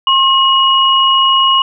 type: tone pair together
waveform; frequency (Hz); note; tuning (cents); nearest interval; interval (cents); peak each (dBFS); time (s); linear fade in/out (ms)
sine; 1072.6 / 2900; C6 / F#7; +43 / -35; octave + perfect fourth; 1722; -10; 0.07-1.62; 2
effects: none